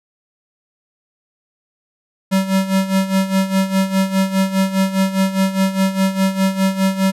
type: tone with tremolo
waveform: square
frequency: 191.7 Hz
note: G3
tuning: 38 cents flat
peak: -12 dBFS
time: 2.31-7.12 s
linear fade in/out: 20 ms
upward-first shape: sine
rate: 4.9 Hz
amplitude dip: 75%
effects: resampled to 32000 Hz